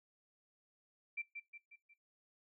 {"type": "tone with echo", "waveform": "sine", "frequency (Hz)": 2349, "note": "D7", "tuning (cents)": 0, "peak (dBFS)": -38, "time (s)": [1.17, 1.22], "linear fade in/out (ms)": 10, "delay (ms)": 180, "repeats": 4, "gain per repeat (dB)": -6, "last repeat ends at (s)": 1.94, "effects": ["noise-tail reverb RT60 0.2 s tail -21 dB re dry"]}